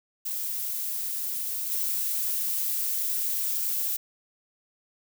violet noise with level steps, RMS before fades -31 / -28 dBFS, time 0.25-3.97 s, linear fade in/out 10 ms, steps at 1.7 s, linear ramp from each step 20 ms, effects none

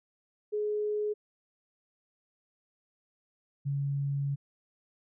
sine tone pair in turn, 420.5 / 140.33 Hz, G#4 / C#3, +22 / +22 cents, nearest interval octave + perfect fifth, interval 1900 cents, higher first, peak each -28 dBFS, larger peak neither, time 0.52-1.14 / 3.65-4.36 s, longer second, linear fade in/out 20 ms, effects none

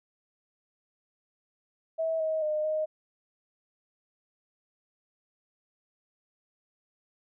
sine tone with pitch steps, 648 / 633 / 611 / 621 Hz, E5 / D#5 / D#5 / D#5, -30 / +30 / -32 / -3 cents, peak -26 dBFS, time 1.98-2.86 s, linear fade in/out 20 ms, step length 220 ms, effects none

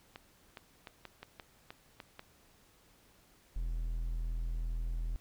clicks, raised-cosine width 0.3 ms, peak -29 dBFS, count 9, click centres 0.159 / 0.572 / 0.872 / 1.053 / 1.23 / 1.398 / 1.705 / 2.002 / 2.194 s
triangle tone, 41.2 Hz, E1, in tune, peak -31 dBFS, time 3.56-5.16 s, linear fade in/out 0 ms
effects pink hiss -65 dBFS RMS until 5.2 s

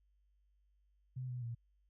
sine tone with pitch steps, 127.9 / 124.2 / 117.3 Hz, C3 / B2 / A#2, -39 / +10 / +11 cents, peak -39 dBFS, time 1.16-1.55 s, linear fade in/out 10 ms, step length 130 ms, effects added 50 Hz sine -70 dBFS peak until 1.89 s

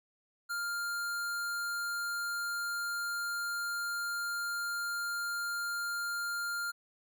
square tone, 1400 Hz, F6, 4 cents sharp, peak -34 dBFS, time 0.49-6.72 s, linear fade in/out 20 ms, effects none

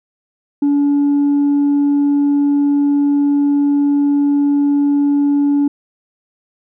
triangle tone with tanh clipping, 286.1 Hz, D4, 45 cents flat, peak -11 dBFS, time 0.62-5.68 s, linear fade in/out 5 ms, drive 6 dB, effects none

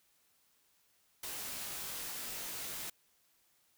white noise with comb filter, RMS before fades -42 dBFS, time 1.23-2.9 s, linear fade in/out 5 ms, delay 18 ms, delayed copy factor -0.6, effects white hiss -72 dBFS RMS until 3.77 s

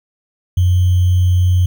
sine tone with sample-and-hold, 90.3 Hz, F#2, 42 cents flat, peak -9 dBFS, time 0.57-1.66 s, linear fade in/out 5 ms, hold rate 3150 Hz, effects none

